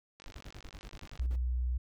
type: click train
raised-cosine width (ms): 0.2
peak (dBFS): -33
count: 50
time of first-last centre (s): 0.2-1.196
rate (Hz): 49.2
type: noise bursts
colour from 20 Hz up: brown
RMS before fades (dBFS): -46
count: 12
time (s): 0.26-1.36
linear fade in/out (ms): 5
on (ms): 55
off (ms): 40
type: tone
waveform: sine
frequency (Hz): 61.74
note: B1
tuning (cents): 0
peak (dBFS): -29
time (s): 1.19-1.78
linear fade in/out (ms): 10
effects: none